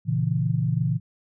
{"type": "chord", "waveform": "sine", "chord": "A# diminished", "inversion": "none", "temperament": "equal", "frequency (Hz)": [116.54, 138.59, 164.81], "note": ["A#2", "C#3", "E3"], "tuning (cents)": [0, 0, 0], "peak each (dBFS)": -25, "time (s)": [0.05, 1], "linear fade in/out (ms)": 50, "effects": []}